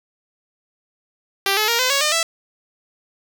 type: tone with pitch steps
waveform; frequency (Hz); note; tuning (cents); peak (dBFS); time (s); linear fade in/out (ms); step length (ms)
5% pulse; 392.9 / 428.5 / 467.2 / 509.5 / 555.6 / 605.9 / 660.8; G4 / A4 / A#4 / C5 / C#5 / D#5 / E5; +4 / -46 / +4 / -46 / +4 / -46 / +4; -5; 1.46-2.23; 2; 110
effects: none